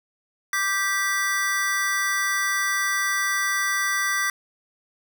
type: chord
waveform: square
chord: G major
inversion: second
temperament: just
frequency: 1176 / 1568 / 1960 Hz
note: D6 / G6 / B6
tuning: +2 / 0 / -14 cents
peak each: -29 / -28 / -25 dBFS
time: 0.53-4.3 s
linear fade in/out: 2 ms
effects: none